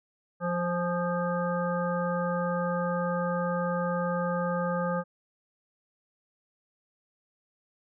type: harmonic tone with a mistuned harmonic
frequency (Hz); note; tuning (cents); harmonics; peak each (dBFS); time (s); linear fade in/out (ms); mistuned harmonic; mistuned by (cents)
175.5; F3; +9; 1 / 3 / 5 / 7 / 9; -30 / -30 / -37 / -34 / -39; 0.4-5.04; 50; 5; -43
effects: none